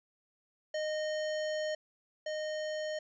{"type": "tone pair in turn", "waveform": "square", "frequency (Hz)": [616, 616], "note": ["D#5", "D#5"], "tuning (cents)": [-17, -17], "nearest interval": "unison", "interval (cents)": 0, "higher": "neither", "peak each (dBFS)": [-33, -35], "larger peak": "first", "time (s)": [[0.74, 1.75], [2.26, 2.99]], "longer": "first", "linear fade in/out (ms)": 5, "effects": ["resampled to 16000 Hz", "12-bit"]}